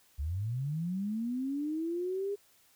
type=linear sweep; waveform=sine; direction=up; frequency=65.3 to 410 Hz; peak=-31 dBFS; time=0.18-2.36 s; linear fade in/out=20 ms; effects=white hiss -65 dBFS RMS until 2.75 s